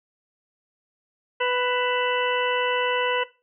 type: harmonic tone with a mistuned harmonic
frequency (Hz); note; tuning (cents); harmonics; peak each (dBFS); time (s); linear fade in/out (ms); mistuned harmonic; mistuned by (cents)
496; B4; +7; 1 / 2 / 3 / 4 / 5 / 6; -24 / -27 / -29 / -30 / -31 / -32; 1.4-3.24; 10; 5; +120
effects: noise-tail reverb RT60 0.3 s tail -18 dB re dry